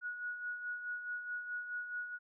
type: tone with tremolo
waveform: sine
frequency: 1459 Hz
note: F#6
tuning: 25 cents flat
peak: -36 dBFS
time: 0.01-2.19 s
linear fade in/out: 50 ms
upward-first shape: sine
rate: 4.7 Hz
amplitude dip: 55%
effects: none